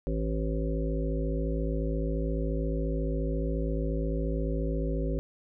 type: harmonic tone with a mistuned harmonic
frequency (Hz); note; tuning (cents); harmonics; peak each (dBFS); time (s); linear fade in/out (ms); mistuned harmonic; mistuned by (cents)
54.3; A1; -22; 1 / 3 / 5 / 7 / 9 / 10; -29 / -34 / -36 / -37 / -39 / -39; 0.07-5.19; 0; 1; -16
effects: none